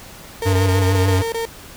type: tone bursts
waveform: 35% pulse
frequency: 457.5 Hz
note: A#4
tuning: 32 cents flat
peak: -19 dBFS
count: 8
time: 0.42-1.454 s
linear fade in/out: 2 ms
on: 110 ms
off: 22 ms
type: tone with vibrato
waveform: square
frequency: 95.4 Hz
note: G2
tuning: 47 cents flat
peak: -15 dBFS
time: 0.45-1.23 s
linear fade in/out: 20 ms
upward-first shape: sine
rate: 6.7 Hz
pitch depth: 38 cents each way
effects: pink hiss -39 dBFS RMS until 1.76 s